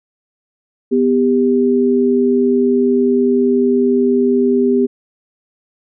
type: tone pair together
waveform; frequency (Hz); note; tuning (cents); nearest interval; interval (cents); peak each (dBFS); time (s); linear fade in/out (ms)
sine; 248.6 / 397.6; B3 / G4; +12 / +25; minor sixth; 813; -13; 0.91-4.87; 20
effects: none